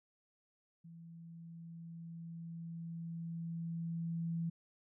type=tone with level ramp; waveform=sine; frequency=166.7 Hz; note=E3; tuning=20 cents sharp; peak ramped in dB=-51 to -34 dBFS; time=0.84-4.5 s; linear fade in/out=10 ms; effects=none